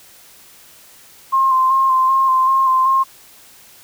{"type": "tone with vibrato", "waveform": "sine", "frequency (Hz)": 1055, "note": "C6", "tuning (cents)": 14, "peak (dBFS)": -11, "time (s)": [1.32, 3.04], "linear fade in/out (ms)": 20, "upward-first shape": "square", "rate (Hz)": 2.6, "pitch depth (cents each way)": 21, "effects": ["white hiss -45 dBFS RMS until 3.83 s"]}